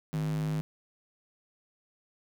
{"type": "tone with high-pass filter", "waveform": "square", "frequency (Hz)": 52, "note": "G#1", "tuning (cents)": 3, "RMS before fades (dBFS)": -31, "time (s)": [0.13, 0.61], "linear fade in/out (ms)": 0, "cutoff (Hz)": 170, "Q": 6, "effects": []}